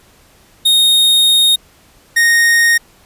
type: tone pair in turn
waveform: 45% pulse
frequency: 3716 / 1858 Hz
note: A#7 / A#6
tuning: -6 / -6 cents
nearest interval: octave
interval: 1200 cents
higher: first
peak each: -8 dBFS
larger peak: neither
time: 0.65-1.56 / 2.16-2.78 s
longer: first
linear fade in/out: 10 ms
effects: pink hiss -48 dBFS RMS until 3.05 s + resampled to 32000 Hz